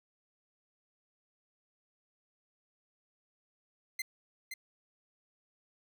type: tone with echo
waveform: sawtooth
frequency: 2076 Hz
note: C7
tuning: 14 cents flat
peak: -30 dBFS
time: 3.99-4.02 s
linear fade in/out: 5 ms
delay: 520 ms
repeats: 1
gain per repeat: -6 dB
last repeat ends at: 4.54 s
effects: none